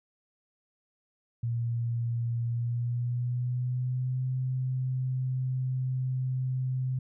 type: tone with pitch glide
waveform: sine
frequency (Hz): 117.6 to 128.99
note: A#2 to C3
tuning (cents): +16 to -24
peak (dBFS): -27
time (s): 1.43-6.99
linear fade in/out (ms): 5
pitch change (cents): +160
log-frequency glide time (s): 2.45-4.27
effects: none